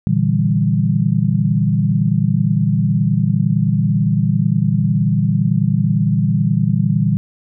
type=chord; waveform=sine; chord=E half-diminished seventh; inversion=second; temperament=equal; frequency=116.54 / 146.83 / 164.81 / 196 Hz; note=Bb2 / D3 / E3 / G3; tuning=0 / 0 / 0 / 0 cents; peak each=-18 dBFS; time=0.07-7.17 s; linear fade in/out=0 ms; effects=none